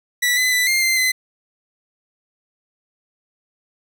sawtooth tone with pitch steps, 1958 / 2017 / 1989 / 2111 / 2083 / 2036 Hz, B6 / B6 / B6 / C7 / C7 / C7, -15 / +36 / +12 / +15 / -8 / -48 cents, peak -12 dBFS, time 0.22-1.12 s, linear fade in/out 10 ms, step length 150 ms, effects none

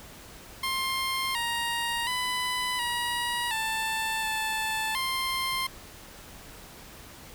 15% pulse tone with pitch steps, 1059 / 938 / 999 / 958 / 885 / 877 / 1053 Hz, C6 / A#5 / B5 / A#5 / A5 / A5 / C6, +21 / +11 / +20 / +47 / +10 / -6 / +11 cents, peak -21 dBFS, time 0.63-5.67 s, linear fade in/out 5 ms, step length 720 ms, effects pink hiss -47 dBFS RMS until 7.34 s

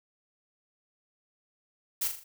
blue noise with echo, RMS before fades -29 dBFS, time 2.01-2.08 s, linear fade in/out 10 ms, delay 40 ms, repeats 4, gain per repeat -6 dB, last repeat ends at 2.24 s, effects none

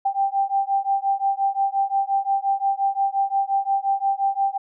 sine beating tone pair, 784 / 789.7 Hz, G5 / G5, 0 / +13 cents, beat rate 5.7 Hz, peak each -22 dBFS, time 0.05-4.58 s, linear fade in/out 10 ms, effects none

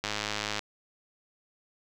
click train, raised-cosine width 0.2 ms, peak -13 dBFS, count 59, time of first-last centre 0.04-0.592 s, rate 105 Hz, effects none

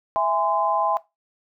sine chord, E augmented, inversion none, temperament just, 659.3 / 824.1 / 1030.1 Hz, E5 / G#5 / B#5, 0 / -14 / -27 cents, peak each -23 dBFS, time 0.16-0.97 s, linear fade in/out 0 ms, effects noise-tail reverb RT60 0.2 s tail -18 dB re dry

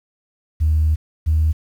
sine tone pair in turn, 77.78 / 78.41 Hz, D#2 / D#2, 0 / +14 cents, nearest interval unison, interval 14 cents, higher second, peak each -12 dBFS, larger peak neither, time 0.6-0.96 / 1.26-1.53 s, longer first, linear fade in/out 20 ms, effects tanh soft clip ceiling -9 dBFS + 8-bit

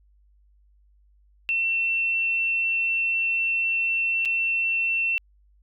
sine tone with dropouts, 2698 Hz, E7, 40 cents sharp, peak -21 dBFS, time 1.49-5.18 s, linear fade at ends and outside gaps 0 ms, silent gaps 4.251-4.256 s, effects added 50 Hz sine -56 dBFS peak until 5.62 s

